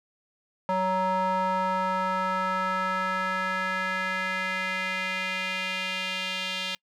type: tone with band-pass filter sweep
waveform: square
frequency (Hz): 186.8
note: F#3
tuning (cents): +17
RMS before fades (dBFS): -28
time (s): 0.69-6.75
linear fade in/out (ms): 0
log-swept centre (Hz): 840 to 3200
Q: 2.6
effects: noise-tail reverb RT60 0.1 s tail -26 dB re dry